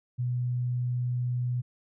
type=tone; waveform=sine; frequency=123.47 Hz; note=B2; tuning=in tune; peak=-26 dBFS; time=0.18-1.62 s; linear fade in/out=20 ms; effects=none